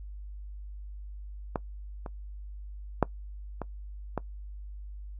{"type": "clicks", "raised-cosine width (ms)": 1, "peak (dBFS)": [-14, -24, -7, -19, -15], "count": 5, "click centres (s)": [1.558, 2.062, 3.027, 3.617, 4.177], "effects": ["noise-tail reverb RT60 0.1 s tail -21 dB re dry", "added 50 Hz sine -39 dBFS peak until 5.19 s"]}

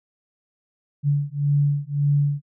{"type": "beating tone pair", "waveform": "sine", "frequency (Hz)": [143, 144.8], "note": ["D3", "D3"], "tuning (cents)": [-46, -24], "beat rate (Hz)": 1.8, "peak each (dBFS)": -21, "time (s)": [1.03, 2.42], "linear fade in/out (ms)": 50, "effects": []}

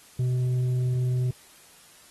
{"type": "tone with tanh clipping", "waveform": "triangle", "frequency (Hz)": 125.9, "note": "B2", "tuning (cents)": 34, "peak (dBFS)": -23, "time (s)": [0.19, 1.31], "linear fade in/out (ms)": 5, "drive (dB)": 9, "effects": ["white hiss -53 dBFS RMS until 2.1 s", "AAC 32 kbps"]}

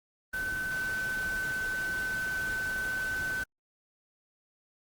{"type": "tone in noise", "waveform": "sine", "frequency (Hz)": 1521, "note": "F#6", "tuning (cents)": 47, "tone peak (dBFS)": -30, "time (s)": [0.33, 3.44], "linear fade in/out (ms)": 10, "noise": "pink", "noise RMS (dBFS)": -42, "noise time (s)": [0.33, 3.44], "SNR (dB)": 9, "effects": ["Opus 24 kbps"]}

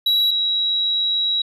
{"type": "tone pair in turn", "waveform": ["triangle", "sine"], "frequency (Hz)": [3891, 3871], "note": ["B7", "B7"], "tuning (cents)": [-27, -35], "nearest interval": "unison", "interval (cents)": 8, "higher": "first", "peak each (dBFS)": [-13, -17], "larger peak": "first", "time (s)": [[0.06, 0.31], [0.31, 1.42]], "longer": "second", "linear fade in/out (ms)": 5, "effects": ["resampled to 32000 Hz"]}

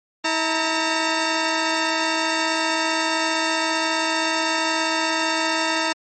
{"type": "tone pair together", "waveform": "10% pulse", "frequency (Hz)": [322.1, 911], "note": ["E4", "A#5"], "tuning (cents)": [-40, -40], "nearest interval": "octave + tritone", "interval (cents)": 1800, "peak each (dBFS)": -14, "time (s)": [0.24, 5.93], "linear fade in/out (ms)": 10, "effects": ["MP3 32 kbps"]}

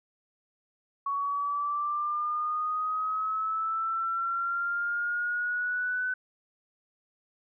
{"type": "linear sweep", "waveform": "sine", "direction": "up", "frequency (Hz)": [1115, 1506], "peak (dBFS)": -27, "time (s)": [1.06, 6.14], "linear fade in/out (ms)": 5, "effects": []}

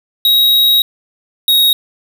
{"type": "tone pair in turn", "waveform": "square", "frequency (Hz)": [3809, 3772], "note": ["A#7", "A#7"], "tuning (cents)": [37, 20], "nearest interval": "unison", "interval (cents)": 17, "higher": "first", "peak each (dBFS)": -8, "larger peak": "neither", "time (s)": [[0.25, 0.82], [1.48, 1.73]], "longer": "first", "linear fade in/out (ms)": 2, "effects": []}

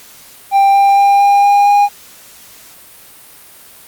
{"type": "tone with pitch steps", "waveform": "triangle", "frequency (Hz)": [790, 795, 800.1, 805.2, 810.3, 815.5], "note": ["G5", "G5", "G5", "G5", "G#5", "G#5"], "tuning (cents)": [13, 24, 35, 46, -43, -32], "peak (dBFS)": -4, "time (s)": [0.51, 1.89], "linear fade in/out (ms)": 50, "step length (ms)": 230, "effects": ["white hiss -39 dBFS RMS until 3.87 s", "Opus 48 kbps"]}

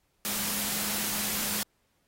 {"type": "tone in noise", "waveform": "sine", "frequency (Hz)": 207.7, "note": "G#3", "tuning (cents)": 0, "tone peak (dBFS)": -41, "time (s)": [0.25, 1.63], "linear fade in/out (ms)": 0, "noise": "white", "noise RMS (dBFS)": -31, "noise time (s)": [0.25, 1.63], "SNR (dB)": -13, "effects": ["pink hiss -73 dBFS RMS until 2.07 s", "AAC 48 kbps"]}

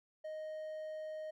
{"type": "tone", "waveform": "triangle", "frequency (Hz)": 622.3, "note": "D#5", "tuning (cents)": 0, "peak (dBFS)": -39, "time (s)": [0.24, 1.31], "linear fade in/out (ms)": 10, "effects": []}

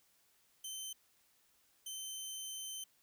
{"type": "tone bursts at uneven times", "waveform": "15% pulse", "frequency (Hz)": 3085, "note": "G7", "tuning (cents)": -28, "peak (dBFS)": -35, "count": 2, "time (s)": [[0.64, 0.93], [1.86, 2.84]], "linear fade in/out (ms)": 5, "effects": ["white hiss -72 dBFS RMS until 3.02 s"]}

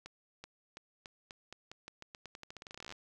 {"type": "accelerating click train", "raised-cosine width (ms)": 0.2, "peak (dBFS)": -29, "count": 29, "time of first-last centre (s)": [0.06, 2.924], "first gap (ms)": 380, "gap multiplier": 0.87, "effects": []}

